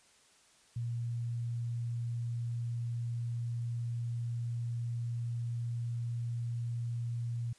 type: tone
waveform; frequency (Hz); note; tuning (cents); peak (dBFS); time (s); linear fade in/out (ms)
sine; 118.1; A#2; +23; -33; 0.76-7.53; 5
effects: white hiss -64 dBFS RMS until 7.58 s + resampled to 22050 Hz